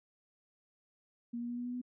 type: tone with pitch steps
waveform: sine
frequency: 236.7 / 238.9 / 241.1 / 243.4 / 245.6 / 247.9 Hz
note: A#3 / A#3 / B3 / B3 / B3 / B3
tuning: +27 / +43 / -41 / -25 / -9 / +7 cents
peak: -36 dBFS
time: 1.33-1.816 s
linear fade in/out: 10 ms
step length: 81 ms
effects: none